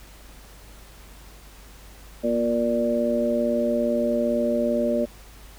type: harmonic tone with a mistuned harmonic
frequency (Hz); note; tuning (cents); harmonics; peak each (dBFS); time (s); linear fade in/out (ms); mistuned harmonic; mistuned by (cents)
117.7; A#2; +17; 2 / 3 / 4 / 5; -24 / -30 / -29 / -23; 2.23-5.06; 20; 2; +18
effects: added 50 Hz sine -45 dBFS peak until 5.58 s + pink hiss -49 dBFS RMS until 5.58 s